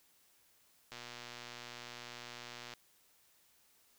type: click train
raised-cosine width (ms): 0.2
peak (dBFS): -29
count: 219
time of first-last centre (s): 0.92-2.737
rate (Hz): 120
effects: white hiss -69 dBFS RMS until 3.98 s